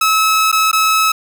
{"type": "tone with dropouts", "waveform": "sawtooth", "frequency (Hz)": 1294, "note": "E6", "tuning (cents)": -32, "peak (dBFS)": -7, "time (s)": [0.01, 1.12], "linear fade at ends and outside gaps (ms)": 5, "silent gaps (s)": [[0.517, 0.526], [0.715, 0.729]], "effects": []}